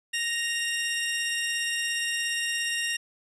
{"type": "tone pair together", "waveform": "sawtooth", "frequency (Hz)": [1865.7, 2790], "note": ["A#6", "F7"], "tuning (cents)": [1, -2], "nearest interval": "perfect fifth", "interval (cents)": 697, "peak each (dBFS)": -26, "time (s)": [0.13, 2.97], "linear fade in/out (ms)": 10, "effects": ["resampled to 24000 Hz", "10-bit"]}